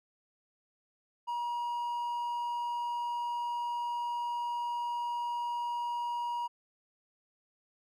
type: tone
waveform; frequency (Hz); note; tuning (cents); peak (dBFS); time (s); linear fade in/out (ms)
triangle; 955; A#5; +42; -30; 1.27-6.48; 20
effects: none